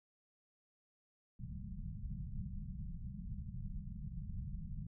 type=low-pass noise; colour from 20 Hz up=pink; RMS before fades=-44 dBFS; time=1.39-4.87 s; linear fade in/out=5 ms; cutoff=210 Hz; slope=96 dB/octave; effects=none